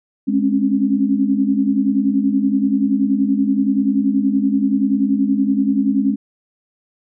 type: tone cluster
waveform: sine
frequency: 209.1 / 267.4 / 277.9 Hz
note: G#3 / C4 / C#4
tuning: +12 / +38 / +4 cents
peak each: -18 dBFS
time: 0.27-6.16 s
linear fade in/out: 20 ms
effects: none